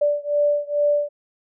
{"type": "beating tone pair", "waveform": "sine", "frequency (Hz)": [584, 586.3], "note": ["D5", "D5"], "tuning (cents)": [-10, -3], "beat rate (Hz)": 2.3, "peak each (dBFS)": [-20, -21], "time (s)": [0.01, 1.09], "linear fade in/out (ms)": 10, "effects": []}